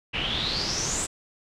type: noise with low-pass filter sweep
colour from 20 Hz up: pink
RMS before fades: -28 dBFS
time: 0.13-1.07 s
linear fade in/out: 20 ms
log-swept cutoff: 2700 to 8100 Hz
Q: 8.8
effects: none